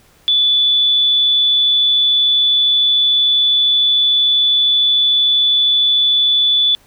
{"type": "tone", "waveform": "sine", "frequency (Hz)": 3467, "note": "A7", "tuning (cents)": -26, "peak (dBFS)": -10, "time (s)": [0.28, 6.75], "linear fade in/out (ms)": 0, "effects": ["pink hiss -51 dBFS RMS until 6.86 s"]}